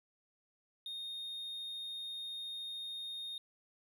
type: tone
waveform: triangle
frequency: 3693 Hz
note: A#7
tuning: 17 cents flat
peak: -39 dBFS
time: 0.86-3.38 s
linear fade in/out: 2 ms
effects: none